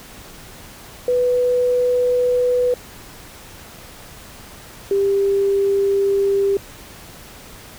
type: tone pair in turn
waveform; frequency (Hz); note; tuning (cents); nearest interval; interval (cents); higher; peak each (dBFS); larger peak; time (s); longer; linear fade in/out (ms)
sine; 494.6 / 396.1; B4 / G4; +3 / +18; major third; 385; first; -14; neither; 1.08-2.74 / 4.91-6.57; neither; 2
effects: pink hiss -40 dBFS RMS until 7.78 s